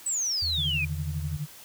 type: exponential sweep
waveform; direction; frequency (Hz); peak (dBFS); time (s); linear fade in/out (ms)
sine; down; 8120 to 2392; -25; 0.06-0.85; 5
type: tone with pitch glide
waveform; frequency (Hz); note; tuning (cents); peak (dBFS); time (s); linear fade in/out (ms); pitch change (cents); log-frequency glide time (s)
sine; 81 to 81.8; E2 to E2; -30 to -13; -31; 0.42-1.37; 5; +17; 0.69-1
type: tone with tremolo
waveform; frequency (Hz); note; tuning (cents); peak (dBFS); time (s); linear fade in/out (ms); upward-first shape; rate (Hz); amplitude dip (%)
sine; 148.7; D3; +22; -27; 0.57-1.47; 20; sine; 12; 80
effects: tanh soft clip ceiling -14 dBFS + white hiss -48 dBFS RMS until 1.64 s